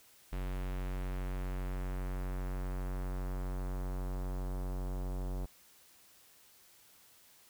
square tone with low-pass filter sweep, 46.25 Hz, F#1, in tune, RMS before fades -37 dBFS, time 0.32-5.46 s, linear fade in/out 10 ms, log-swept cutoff 3000 to 810 Hz, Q 1, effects white hiss -62 dBFS RMS until 7.49 s

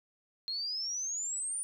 sine exponential sweep, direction up, 4186 to 9470 Hz, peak -33 dBFS, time 0.48-1.63 s, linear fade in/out 0 ms, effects 11-bit

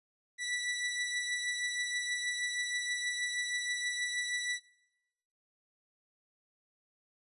sawtooth beating tone pair, 1960 / 1966.3 Hz, B6 / B6, -14 / -8 cents, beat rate 6.3 Hz, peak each -30 / -37 dBFS, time 0.38-4.6 s, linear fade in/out 50 ms, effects noise-tail reverb RT60 1.0 s tail -22 dB re dry + resampled to 24000 Hz

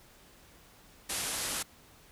white low-pass noise, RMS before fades -35 dBFS, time 1.09-1.63 s, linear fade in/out 10 ms, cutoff 12000 Hz, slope 96 dB/octave, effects pink hiss -58 dBFS RMS until 2.11 s

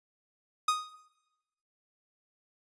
45% pulse tone with exponential decay, 1244.5 Hz, D#6, in tune, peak -22 dBFS, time 0.68-0.94 s, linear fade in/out 5 ms, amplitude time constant 55 ms, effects noise-tail reverb RT60 1.0 s tail -17 dB re dry + resampled to 22050 Hz

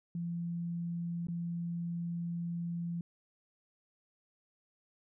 sine tone with dropouts, 170.8 Hz, F3, 38 cents flat, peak -34 dBFS, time 0.15-3.01 s, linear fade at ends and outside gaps 2 ms, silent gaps 1.27-1.284 s, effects none

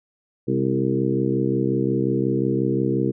harmonic tone with a mistuned harmonic, 65.6 Hz, C2, 5 cents sharp, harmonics 2 / 3 / 4 / 5 / 6 / 7, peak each -25 / -26 / -27 / -24 / -26 / -28 dBFS, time 0.47-3.12 s, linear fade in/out 20 ms, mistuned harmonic 3, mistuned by +44 cents, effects none

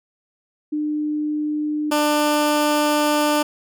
sine / 15% pulse tone pair in turn, 301 / 297.7 Hz, D4 / D4, +43 / +24 cents, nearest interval unison, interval 19 cents, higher first, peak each -20 / -10 dBFS, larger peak second, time 0.72-1.91 / 1.91-3.43 s, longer second, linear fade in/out 10 ms, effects none

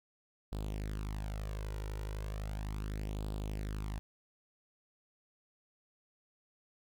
sawtooth tone with flanger, 51.91 Hz, G#1, in tune, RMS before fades -39 dBFS, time 0.52-3.99 s, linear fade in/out 0 ms, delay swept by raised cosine 0.24 to 2.14 ms, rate 0.36 Hz, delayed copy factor +0.65, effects none

